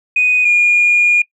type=tone pair in turn; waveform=sine; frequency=2489 / 2429 Hz; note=D#7 / D#7; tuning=0 / -42 cents; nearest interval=unison; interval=42 cents; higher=first; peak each=-9 / -7 dBFS; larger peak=second; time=0.16-0.45 / 0.45-1.22 s; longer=second; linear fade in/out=5 ms; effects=noise-tail reverb RT60 0.1 s tail -22 dB re dry + tanh soft clip ceiling -4 dBFS